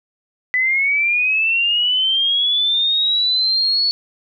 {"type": "linear sweep", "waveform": "sine", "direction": "up", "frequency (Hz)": [1988, 4435], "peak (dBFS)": -14, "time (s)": [0.54, 3.91], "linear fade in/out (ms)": 0, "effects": []}